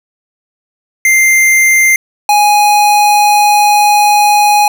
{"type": "tone pair in turn", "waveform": "square", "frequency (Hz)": [2093, 830.6], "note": ["C7", "G#5"], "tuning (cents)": [0, 0], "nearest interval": "octave + major third", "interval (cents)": 1600, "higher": "first", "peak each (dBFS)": -6, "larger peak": "neither", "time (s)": [[1.05, 1.96], [2.29, 4.68]], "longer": "second", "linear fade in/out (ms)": 2, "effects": []}